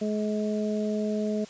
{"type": "harmonic tone", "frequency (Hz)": 212.2, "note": "G#3", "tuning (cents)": 38, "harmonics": [1, 2, 3], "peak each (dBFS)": [-27, -31, -33], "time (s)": [0.01, 1.45], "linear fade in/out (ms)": 10, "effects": ["white hiss -48 dBFS RMS until 1.49 s", "resampled to 16000 Hz"]}